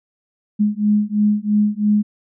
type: beating tone pair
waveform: sine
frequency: 207.7 / 210.7 Hz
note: G#3 / G#3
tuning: 0 / +25 cents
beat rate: 3 Hz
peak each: -17 dBFS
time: 0.59-2.03 s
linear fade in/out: 20 ms
effects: none